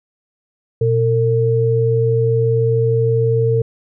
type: tone pair together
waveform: sine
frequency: 120 / 453.1 Hz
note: B2 / A#4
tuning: -49 / -49 cents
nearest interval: octave + major seventh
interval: 2300 cents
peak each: -15 dBFS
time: 0.81-3.62 s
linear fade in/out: 5 ms
effects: none